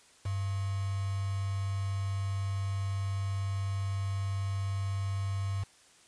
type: tone with quantisation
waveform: sine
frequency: 98 Hz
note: G2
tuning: in tune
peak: -30 dBFS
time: 0.25-5.64 s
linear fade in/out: 10 ms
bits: 7
effects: white hiss -60 dBFS RMS until 6.07 s + resampled to 22050 Hz